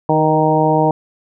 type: harmonic tone with a mistuned harmonic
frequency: 155.56 Hz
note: D#3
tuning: in tune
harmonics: 1 / 2 / 3 / 4 / 5 / 6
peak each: -18 / -18 / -18 / -18 / -18 / -18 dBFS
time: 0.09-0.91 s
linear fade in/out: 2 ms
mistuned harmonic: 3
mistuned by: +21 cents
effects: none